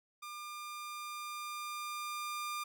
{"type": "tone with level ramp", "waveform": "sawtooth", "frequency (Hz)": 1200, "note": "D6", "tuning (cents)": 37, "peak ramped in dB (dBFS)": [-40, -33], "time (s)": [0.22, 2.64], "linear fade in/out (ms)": 10, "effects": []}